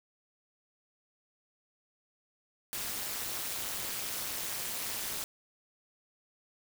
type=noise with amplitude modulation; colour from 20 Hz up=white; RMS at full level=-33 dBFS; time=2.73-5.24 s; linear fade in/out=0 ms; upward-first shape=sine; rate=213 Hz; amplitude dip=90%; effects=none